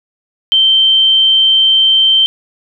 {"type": "tone", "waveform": "sine", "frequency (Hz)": 3120, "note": "G7", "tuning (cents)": -9, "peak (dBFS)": -6, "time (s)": [0.52, 2.26], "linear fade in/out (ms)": 0, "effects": []}